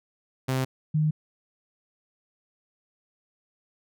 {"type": "tone pair in turn", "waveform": ["sawtooth", "sine"], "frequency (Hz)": [130.81, 153.84], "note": ["C3", "D#3"], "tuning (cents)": [0, -19], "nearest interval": "minor third", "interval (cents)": 281, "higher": "second", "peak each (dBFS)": -20, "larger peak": "neither", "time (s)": [[0.48, 0.65], [0.94, 1.11]], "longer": "neither", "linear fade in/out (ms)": 10, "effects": []}